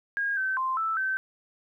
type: tone with pitch steps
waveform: sine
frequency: 1629 / 1540 / 1045 / 1320 / 1543 Hz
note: G#6 / G6 / C6 / E6 / G6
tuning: -34 / -31 / -2 / +2 / -28 cents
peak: -25 dBFS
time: 0.17-1.17 s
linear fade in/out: 0 ms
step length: 200 ms
effects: 11-bit